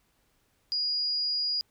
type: tone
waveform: sine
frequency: 4878 Hz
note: D#8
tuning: 35 cents flat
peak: -26 dBFS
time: 0.72-1.61 s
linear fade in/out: 0 ms
effects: pink hiss -70 dBFS RMS until 1.7 s